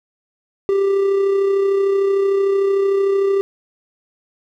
triangle tone with amplitude modulation, 393.7 Hz, G4, 8 cents sharp, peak -10 dBFS, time 0.69-3.41 s, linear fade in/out 0 ms, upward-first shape sine, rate 33.3 Hz, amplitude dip 35%, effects none

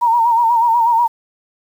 sine tone with vibrato, 932.3 Hz, A#5, in tune, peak -10 dBFS, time 0.01-1.08 s, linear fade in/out 20 ms, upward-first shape sine, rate 8.2 Hz, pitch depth 64 cents each way, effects 7-bit

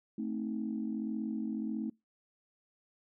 sine chord, A diminished, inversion none, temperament equal with one note detuned, 220 / 261.6 / 316.4 Hz, A3 / C4 / Eb4, 0 / 0 / +29 cents, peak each -35 / -39 / -39 dBFS, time 0.18-1.9 s, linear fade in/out 5 ms, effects noise-tail reverb RT60 0.2 s tail -24 dB re dry + tanh soft clip ceiling -24 dBFS

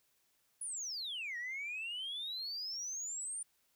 sine exponential two-way sweep, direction down then up, 10548 to 1868 to 9240 Hz, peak -37 dBFS, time 0.61-3.43 s, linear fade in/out 5 ms, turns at 1.37 s, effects tanh soft clip ceiling -36 dBFS + white hiss -75 dBFS RMS until 3.75 s

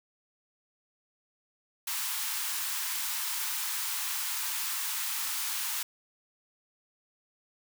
white high-pass noise, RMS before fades -33 dBFS, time 1.87-5.83 s, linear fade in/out 5 ms, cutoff 830 Hz, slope 96 dB/octave, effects none

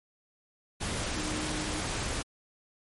sine tone in noise, 306.4 Hz, D#4, 27 cents flat, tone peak -36 dBFS, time 1.16-1.81 s, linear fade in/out 20 ms, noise pink, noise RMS -33 dBFS, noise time 0.8-2.23 s, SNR -6 dB, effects MP3 48 kbps

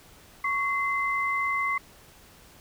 sine tone pair together, 1111 / 2062 Hz, C#6 / C7, +4 / -26 cents, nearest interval major seventh, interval 1070 cents, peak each -27 dBFS, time 0.44-1.78 s, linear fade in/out 5 ms, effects pink hiss -53 dBFS RMS until 2.6 s

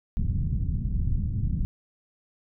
pink low-pass noise, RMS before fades -26 dBFS, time 0.17-1.65 s, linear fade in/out 0 ms, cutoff 170 Hz, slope 24 dB/octave, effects none

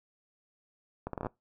accelerating click train, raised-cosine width 1 ms, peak -21 dBFS, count 8, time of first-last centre 1.07-1.267 s, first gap 63 ms, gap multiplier 0.71, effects noise-tail reverb RT60 0.2 s tail -22 dB re dry

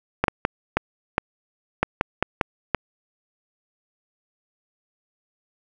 clicks, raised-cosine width 0.5 ms, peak -3 dBFS, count 10, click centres 0.24 / 0.282 / 0.451 / 0.77 / 1.181 / 1.83 / 2.011 / 2.226 / 2.412 / 2.747 s, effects none

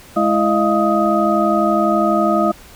sine tone cluster, 210.8 / 330.5 / 618 / 690 / 1254 Hz, G#3 / E4 / D#5 / F5 / D#6, +26 / +5 / -12 / -21 / +13 cents, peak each -19 dBFS, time 0.16-2.52 s, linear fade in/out 10 ms, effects pink hiss -42 dBFS RMS until 2.75 s

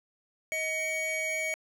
square tone pair together, 631.7 / 2251 Hz, D#5 / C#7, +26 / +26 cents, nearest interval octave + minor seventh, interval 2200 cents, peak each -36 / -31 dBFS, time 0.52-1.54 s, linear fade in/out 0 ms, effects low-pass 11000 Hz 12 dB/octave + 9-bit

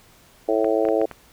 harmonic tone, 110 Hz, A2, in tune, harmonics 3 / 4 / 5 / 6 / 7, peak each -24 / -22 / -23 / -24 / -30 dBFS, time 0.48-1.06 s, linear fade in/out 10 ms
clicks, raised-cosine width 0.5 ms, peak -19 dBFS, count 5, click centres 0.645 / 0.852 / 0.887 / 1.015 / 1.113 s
effects pink hiss -53 dBFS RMS until 1.32 s

